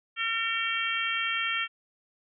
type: harmonic tone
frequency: 455 Hz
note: A#4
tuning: 42 cents flat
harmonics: 3 / 4 / 5 / 6 / 7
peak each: -33 / -33 / -33 / -33 / -33 dBFS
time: 0.16-1.68 s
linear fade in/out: 50 ms
effects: none